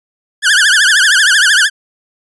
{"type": "tone with vibrato", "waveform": "sawtooth", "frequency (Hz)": 1600, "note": "G6", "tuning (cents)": 35, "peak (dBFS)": -3, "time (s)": [0.42, 1.7], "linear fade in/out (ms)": 50, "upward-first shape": "triangle", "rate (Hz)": 13, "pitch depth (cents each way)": 210, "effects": ["resampled to 24000 Hz"]}